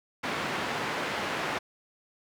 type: band-pass noise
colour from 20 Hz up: white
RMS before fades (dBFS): -32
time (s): 0.23-1.59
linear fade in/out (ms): 10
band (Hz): 130 to 1900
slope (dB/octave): 12
effects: none